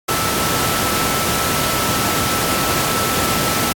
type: tone in noise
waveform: sine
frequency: 1319 Hz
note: E6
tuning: 1 cent sharp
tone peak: -23 dBFS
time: 0.08-3.73 s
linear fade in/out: 10 ms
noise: pink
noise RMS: -18 dBFS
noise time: 0.08-3.73 s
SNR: -8 dB
effects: high-pass 100 Hz 12 dB/octave + AAC 64 kbps